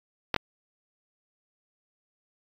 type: clicks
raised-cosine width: 0.3 ms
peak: -8 dBFS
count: 2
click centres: 0.343 / 0.363 s
effects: AAC 32 kbps